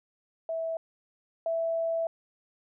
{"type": "tone pair in turn", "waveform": "sine", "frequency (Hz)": [654, 660.1], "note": ["E5", "E5"], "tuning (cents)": [-14, 2], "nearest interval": "unison", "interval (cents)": 16, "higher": "second", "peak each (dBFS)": [-29, -26], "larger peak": "second", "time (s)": [[0.49, 0.77], [1.46, 2.07]], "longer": "second", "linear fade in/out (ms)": 2, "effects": []}